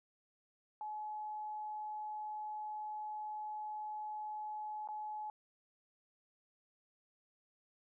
sine tone with dropouts, 851 Hz, G#5, 42 cents sharp, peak -40 dBFS, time 0.81-5.3 s, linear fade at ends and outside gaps 1 ms, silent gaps 4.875-4.887 s, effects none

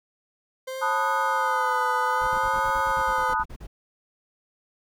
40% pulse tone with vibrato, 519 Hz, C5, 14 cents flat, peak -30 dBFS, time 0.67-3.34 s, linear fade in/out 10 ms, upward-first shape sine, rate 0.6 Hz, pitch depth 63 cents each way
sine chord, B dominant seventh, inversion third, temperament equal, 880 / 987.8 / 1244.5 / 1480 Hz, A5 / B5 / D#6 / F#6, 0 / 0 / 0 / 0 cents, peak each -26 / -29 / -26 / -29 dBFS, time 0.81-3.44 s, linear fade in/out 20 ms
brown noise bursts, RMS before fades -38 dBFS, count 14, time 2.21-3.67 s, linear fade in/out 10 ms, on 69 ms, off 38 ms
effects none

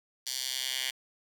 10% pulse tone with high-pass filter sweep, 130 Hz, C3, 11 cents flat, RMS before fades -34 dBFS, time 0.26-0.91 s, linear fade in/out 10 ms, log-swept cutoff 4600 to 2700 Hz, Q 1.8, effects none

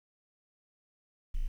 triangle tone, 26.93 Hz, A0, 36 cents flat, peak -25 dBFS, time 1.34-1.48 s, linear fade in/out 10 ms, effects tanh soft clip ceiling -24 dBFS + 10-bit

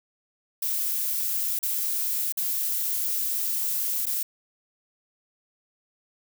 violet noise with dropouts, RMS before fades -27 dBFS, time 0.62-4.23 s, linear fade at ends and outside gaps 5 ms, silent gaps 1.59-1.628 / 2.324-2.372 / 4.057-4.065 s, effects none

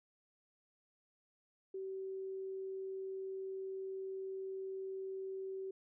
sine tone, 383 Hz, G4, 40 cents flat, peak -40 dBFS, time 1.74-5.71 s, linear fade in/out 5 ms, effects none

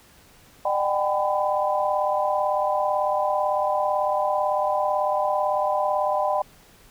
sine tone cluster, 603 / 763 / 801 / 1004 Hz, D5 / G5 / G5 / B5, +46 / -47 / +37 / +28 cents, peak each -24 / -26 / -28 / -26 dBFS, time 0.65-6.42 s, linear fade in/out 5 ms, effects pink hiss -53 dBFS RMS until 6.9 s

